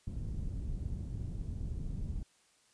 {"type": "low-pass noise", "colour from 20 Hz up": "pink", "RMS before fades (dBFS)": -38, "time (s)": [0.07, 2.23], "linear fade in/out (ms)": 2, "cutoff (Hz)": 140, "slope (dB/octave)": 12, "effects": ["white hiss -68 dBFS RMS until 2.73 s", "resampled to 22050 Hz"]}